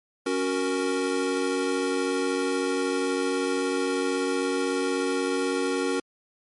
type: chord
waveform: square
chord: F# major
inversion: second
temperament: equal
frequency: 277.2 / 370 / 466.2 Hz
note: C#4 / F#4 / A#4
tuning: 0 / 0 / 0 cents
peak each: -29 dBFS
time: 0.26-6 s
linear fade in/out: 5 ms
effects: MP3 48 kbps